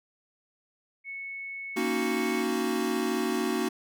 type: tone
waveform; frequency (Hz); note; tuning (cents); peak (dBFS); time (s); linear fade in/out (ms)
sine; 2206; C#7; -9; -35; 1.04-2.45; 50
type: chord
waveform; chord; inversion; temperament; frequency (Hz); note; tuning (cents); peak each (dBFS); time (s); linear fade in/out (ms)
square; D# minor seventh; second; equal; 233.1 / 277.2 / 311.1 / 370; A#3 / C#4 / D#4 / F#4; 0 / 0 / 0 / 0; -32 / -34 / -34 / -31; 1.76-3.69; 10
effects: none